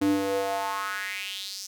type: tone with high-pass filter sweep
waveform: square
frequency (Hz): 98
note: G2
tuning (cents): 0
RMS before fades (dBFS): -29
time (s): 0.01-1.67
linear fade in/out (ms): 10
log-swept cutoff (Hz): 250 to 5900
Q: 4.1
effects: none